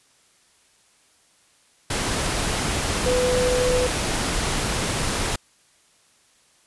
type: tone in noise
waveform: sine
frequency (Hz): 500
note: B4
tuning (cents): +21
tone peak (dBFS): -19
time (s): 3.06-3.87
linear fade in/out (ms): 5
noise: pink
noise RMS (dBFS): -24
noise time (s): 1.9-5.36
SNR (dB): +2
effects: white hiss -59 dBFS RMS until 6.66 s + resampled to 24000 Hz